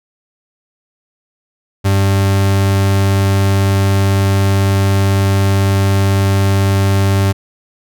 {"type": "tone", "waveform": "40% pulse", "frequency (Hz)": 98, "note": "G2", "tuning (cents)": 0, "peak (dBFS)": -9, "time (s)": [1.84, 7.33], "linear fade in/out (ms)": 20, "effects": []}